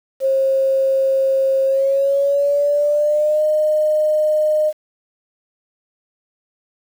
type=tone with pitch glide; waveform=sine; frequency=536 to 612.2 Hz; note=C5 to D#5; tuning=+42 to -28 cents; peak=-13 dBFS; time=0.2-4.73 s; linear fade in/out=50 ms; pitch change=+230 cents; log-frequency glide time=1.65-3.43 s; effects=7-bit